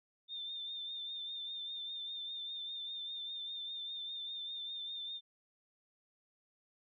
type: tone with vibrato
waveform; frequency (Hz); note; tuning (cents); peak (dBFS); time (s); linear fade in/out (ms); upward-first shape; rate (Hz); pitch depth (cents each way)
sine; 3601; A7; +39; -40; 0.28-5.21; 50; triangle; 5; 45
effects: none